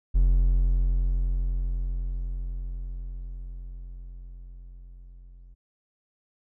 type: tone with level ramp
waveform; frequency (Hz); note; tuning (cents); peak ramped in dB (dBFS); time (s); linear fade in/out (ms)
triangle; 44.04; F1; +15; -14 to -44; 0.14-5.55; 20
effects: none